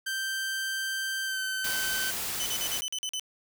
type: tone with pitch glide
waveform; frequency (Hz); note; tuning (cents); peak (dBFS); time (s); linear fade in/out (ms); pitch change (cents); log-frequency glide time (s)
sawtooth; 1564 to 1536.2; G6 to G6; -4 to -35; -26; 0.06-2.11; 10; -31; 1.24-1.4
type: noise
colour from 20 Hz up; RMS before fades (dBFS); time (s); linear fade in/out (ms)
white; -33; 1.64-2.81; 5
type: tone bursts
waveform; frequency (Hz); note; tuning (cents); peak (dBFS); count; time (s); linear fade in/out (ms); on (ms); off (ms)
25% pulse; 3022; F#7; +36; -27; 8; 2.4-3.196; 0; 61; 44
effects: none